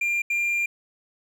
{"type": "tone bursts at uneven times", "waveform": "triangle", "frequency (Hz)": 2392, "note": "D7", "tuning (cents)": 31, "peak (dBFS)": -20, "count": 2, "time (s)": [[0.01, 0.22], [0.3, 0.66]], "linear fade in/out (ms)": 5, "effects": []}